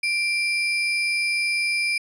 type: tone with sample-and-hold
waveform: sine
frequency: 2358 Hz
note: D7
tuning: 6 cents sharp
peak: -20 dBFS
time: 0.03-1.98 s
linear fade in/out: 5 ms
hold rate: 7350 Hz
effects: resampled to 22050 Hz